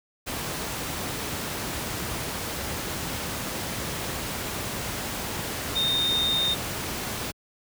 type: tone in noise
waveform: sine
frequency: 3665 Hz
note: A#7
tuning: 30 cents flat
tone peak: -22 dBFS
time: 5.75-6.55 s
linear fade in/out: 20 ms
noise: pink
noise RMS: -31 dBFS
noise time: 0.26-7.32 s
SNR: +6 dB
effects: high-pass 60 Hz 12 dB/octave